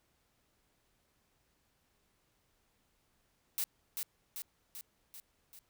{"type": "noise with echo", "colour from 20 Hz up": "blue", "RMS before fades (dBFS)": -34, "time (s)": [3.58, 3.64], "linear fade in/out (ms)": 0, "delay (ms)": 390, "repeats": 5, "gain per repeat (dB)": -4, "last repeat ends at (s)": 5.59, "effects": ["pink hiss -75 dBFS RMS until 5.69 s"]}